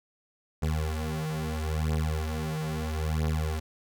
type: beating tone pair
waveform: 25% pulse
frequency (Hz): 77.78 / 78.54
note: D#2 / D#2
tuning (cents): 0 / +17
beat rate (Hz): 0.76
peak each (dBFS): -27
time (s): 0.62-3.6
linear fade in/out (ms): 10
effects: none